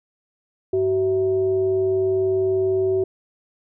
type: tone with frequency modulation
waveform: sine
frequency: 378.5 Hz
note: F#4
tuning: 39 cents sharp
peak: -17 dBFS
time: 0.73-3.04 s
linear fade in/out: 5 ms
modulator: 279 Hz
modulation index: 0.36
effects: none